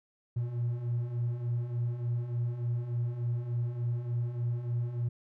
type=beating tone pair; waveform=triangle; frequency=117.3 / 120.7 Hz; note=A#2 / B2; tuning=+11 / -39 cents; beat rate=3.4 Hz; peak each=-34 / -28 dBFS; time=0.36-5.09 s; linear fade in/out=10 ms; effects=tanh soft clip ceiling -22 dBFS